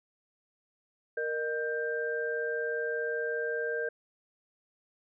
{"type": "tone cluster", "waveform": "sine", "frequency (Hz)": [466.9, 612, 1575], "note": ["A#4", "D#5", "G6"], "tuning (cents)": [3, -29, 8], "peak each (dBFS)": [-32, -38, -34], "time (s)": [1.17, 3.89], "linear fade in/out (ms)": 5, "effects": []}